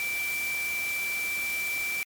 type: tone in noise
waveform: sine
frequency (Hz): 2337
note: D7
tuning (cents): -9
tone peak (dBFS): -28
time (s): 0-2.03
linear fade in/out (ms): 0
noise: white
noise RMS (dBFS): -37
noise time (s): 0-2.03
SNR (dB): +6
effects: MP3 96 kbps